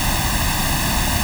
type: noise with comb filter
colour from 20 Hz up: pink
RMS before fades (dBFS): -19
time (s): 0-1.23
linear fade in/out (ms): 0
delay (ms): 1.1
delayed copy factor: +0.85
effects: none